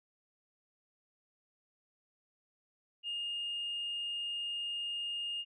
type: tone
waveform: sine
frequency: 2835 Hz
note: F7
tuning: 25 cents sharp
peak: -34 dBFS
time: 3.03-5.45 s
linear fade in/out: 50 ms
effects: tanh soft clip ceiling -31 dBFS